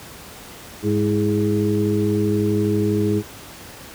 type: harmonic tone with a mistuned harmonic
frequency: 103.83 Hz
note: G#2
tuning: in tune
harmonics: 1 / 2 / 3 / 4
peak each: -22 / -22 / -22 / -22 dBFS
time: 0.82-3.23 s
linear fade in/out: 50 ms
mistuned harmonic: 3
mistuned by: +62 cents
effects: pink hiss -39 dBFS RMS until 3.94 s + high-pass 60 Hz 12 dB/octave